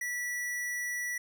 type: tone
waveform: square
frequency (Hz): 1950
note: B6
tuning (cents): -23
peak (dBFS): -33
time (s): 0.01-1.18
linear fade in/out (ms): 5
effects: none